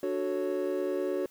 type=chord; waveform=triangle; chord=D major seventh; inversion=none; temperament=equal; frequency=293.7 / 370 / 440 / 554.4 Hz; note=D4 / F#4 / A4 / C#5; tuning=0 / 0 / 0 / 0 cents; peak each=-34 / -29 / -35 / -32 dBFS; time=0.03-1.26 s; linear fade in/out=2 ms; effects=white hiss -60 dBFS RMS until 1.3 s